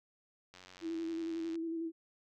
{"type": "click train", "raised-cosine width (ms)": 0.2, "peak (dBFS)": -36, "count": 94, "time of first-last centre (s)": [0.54, 1.555], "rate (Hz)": 91.6}
{"type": "tone with vibrato", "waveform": "sine", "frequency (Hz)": 329.1, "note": "E4", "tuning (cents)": -3, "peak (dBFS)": -35, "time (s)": [0.81, 1.92], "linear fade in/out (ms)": 50, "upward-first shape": "square", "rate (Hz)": 11, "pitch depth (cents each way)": 22}
{"effects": []}